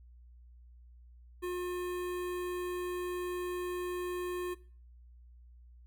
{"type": "tone with notch filter", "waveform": "square", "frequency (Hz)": 357.9, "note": "F4", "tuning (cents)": 42, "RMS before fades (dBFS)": -36, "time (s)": [1.42, 4.55], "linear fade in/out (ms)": 20, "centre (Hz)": 5300, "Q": 0.95, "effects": ["noise-tail reverb RT60 0.4 s tail -19 dB re dry", "added 60 Hz sine -53 dBFS peak until 5.86 s"]}